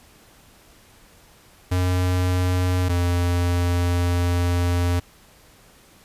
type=tone pair in turn; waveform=square; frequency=90.8 / 87.81 Hz; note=F#2 / F2; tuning=-32 / +10 cents; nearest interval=minor second; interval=58 cents; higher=first; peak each=-19 dBFS; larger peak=neither; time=1.71-2.89 / 2.89-5 s; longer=second; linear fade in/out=10 ms; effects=pink hiss -52 dBFS RMS until 6.04 s + resampled to 32000 Hz